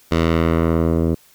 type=tone with low-pass filter sweep; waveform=10% pulse; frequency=82.41 Hz; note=E2; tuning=in tune; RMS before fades=-17 dBFS; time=0.11-1.15 s; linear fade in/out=10 ms; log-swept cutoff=5100 to 430 Hz; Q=0.73; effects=white hiss -52 dBFS RMS until 1.34 s